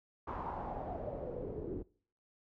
pink noise with low-pass filter sweep, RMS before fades -41 dBFS, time 0.27-1.83 s, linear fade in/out 10 ms, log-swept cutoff 1100 to 350 Hz, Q 4.6, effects noise-tail reverb RT60 0.5 s tail -23 dB re dry

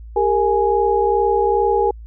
sine tone cluster, 399 / 461.4 / 832 Hz, G4 / A#4 / G#5, +31 / -18 / +3 cents, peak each -18 dBFS, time 0.16-1.91 s, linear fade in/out 5 ms, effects added 56 Hz sine -33 dBFS peak until 2.06 s

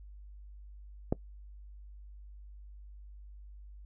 click, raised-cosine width 2 ms, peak -14 dBFS, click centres 1.125 s, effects noise-tail reverb RT60 0.1 s tail -21 dB re dry + added 50 Hz sine -47 dBFS peak until 3.85 s

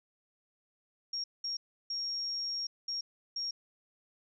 sine tone bursts at uneven times, 5570 Hz, F8, 5 cents flat, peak -33 dBFS, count 5, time 1.13-1.24 / 1.44-1.57 / 1.9-2.67 / 2.88-3.01 / 3.36-3.51 s, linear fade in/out 5 ms, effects none

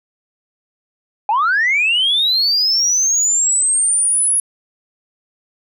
sine linear sweep, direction up, 800 to 10540 Hz, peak -11 dBFS, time 1.29-4.4 s, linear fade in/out 2 ms, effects tanh soft clip ceiling -9 dBFS

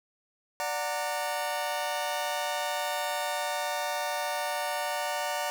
sawtooth chord, D augmented, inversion none, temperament just, 587.3 / 734.2 / 917.7 Hz, D5 / F#5 / A#5, 0 / -14 / -27 cents, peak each -30 dBFS, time 0.6-5.5 s, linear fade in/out 0 ms, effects none

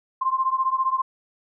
sine beating tone pair, 1046.5 / 1061.5 Hz, C6 / C6, 0 / +25 cents, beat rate 15 Hz, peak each -22 / -24 dBFS, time 0.21-1.02 s, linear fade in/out 10 ms, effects none

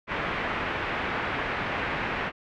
white low-pass noise, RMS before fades -30 dBFS, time 0.07-2.32 s, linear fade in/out 50 ms, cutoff 2300 Hz, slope 24 dB/octave, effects none

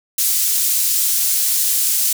pink high-pass noise, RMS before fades -17 dBFS, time 0.18-2.13 s, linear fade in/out 5 ms, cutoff 7500 Hz, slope 12 dB/octave, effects none

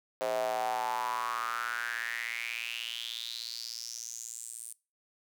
square tone with high-pass filter sweep, 58.27 Hz, A#1, in tune, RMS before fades -36 dBFS, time 0.21-4.73 s, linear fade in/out 0 ms, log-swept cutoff 570 to 9300 Hz, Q 6.7, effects noise-tail reverb RT60 0.3 s tail -22 dB re dry

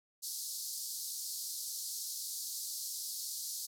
pink band-pass noise, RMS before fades -41 dBFS, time 0.22-3.67 s, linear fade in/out 20 ms, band 4300 to 15000 Hz, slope 48 dB/octave, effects none

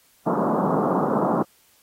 pink band-pass noise, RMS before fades -22 dBFS, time 0.26-1.43 s, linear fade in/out 10 ms, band 160 to 1200 Hz, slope 48 dB/octave, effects white hiss -59 dBFS RMS until 1.82 s + AAC 48 kbps

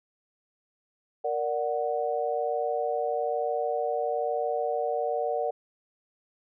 sine chord, Bb augmented, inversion none, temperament equal, 466.2 / 587.3 / 740 Hz, Bb4 / D5 / F#5, 0 / 0 / 0 cents, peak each -30 dBFS, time 1.24-5.51 s, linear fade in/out 10 ms, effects none

